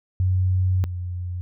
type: tone pair in turn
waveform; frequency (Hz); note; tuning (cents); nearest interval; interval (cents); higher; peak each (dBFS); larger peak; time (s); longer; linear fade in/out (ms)
sine; 92.5 / 89.4; F#2 / F2; 0 / +41; minor second; 59; first; -17 / -26; first; 0.2-0.84 / 0.84-1.41; first; 0
effects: none